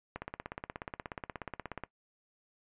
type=click train; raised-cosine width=0.5 ms; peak=-23 dBFS; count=29; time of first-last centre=0.16-1.837 s; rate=16.7 Hz; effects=noise-tail reverb RT60 0.1 s tail -19 dB re dry + resampled to 8000 Hz